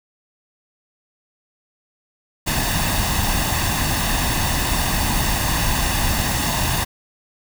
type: noise with comb filter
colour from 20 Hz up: pink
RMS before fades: -20 dBFS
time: 2.46-6.85 s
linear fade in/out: 20 ms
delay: 1.1 ms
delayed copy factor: +0.6
effects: none